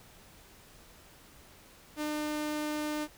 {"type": "tone", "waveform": "sawtooth", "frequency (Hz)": 301.5, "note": "D4", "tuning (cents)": 46, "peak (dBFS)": -28, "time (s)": [1.96, 3.08], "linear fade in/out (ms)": 50, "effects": ["pink hiss -56 dBFS RMS until 3.17 s"]}